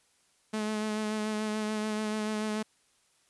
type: tone with vibrato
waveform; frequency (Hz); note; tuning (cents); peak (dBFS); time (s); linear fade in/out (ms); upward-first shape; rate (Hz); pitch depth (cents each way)
sawtooth; 214.4; A3; -45; -26; 0.53-2.63; 10; sine; 6.9; 21
effects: white hiss -68 dBFS RMS until 3.29 s + resampled to 24000 Hz